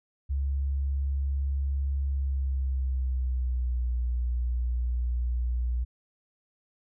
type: tone with pitch glide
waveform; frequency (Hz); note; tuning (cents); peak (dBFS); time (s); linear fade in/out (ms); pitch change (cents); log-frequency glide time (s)
sine; 68.8 to 60.59; C#2 to B1; -12 to -32; -25; 0.29-5.85; 20; -220; 2.07-3.91
effects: none